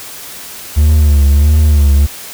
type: tone with vibrato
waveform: triangle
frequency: 73.42 Hz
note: D2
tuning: in tune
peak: -3 dBFS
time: 0.76-2.07 s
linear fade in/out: 20 ms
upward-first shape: triangle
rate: 1.5 Hz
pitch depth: 97 cents each way
effects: white hiss -29 dBFS RMS until 2.33 s